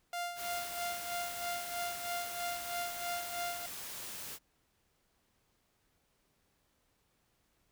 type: tone with tremolo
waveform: sawtooth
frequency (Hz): 698.5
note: F5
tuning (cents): 0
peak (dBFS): -31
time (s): 0.13-3.66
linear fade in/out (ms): 2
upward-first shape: sine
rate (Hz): 3.1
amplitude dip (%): 65
type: noise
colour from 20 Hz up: white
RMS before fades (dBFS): -44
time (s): 0.35-4.39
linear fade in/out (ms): 50
effects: pink hiss -75 dBFS RMS until 7.71 s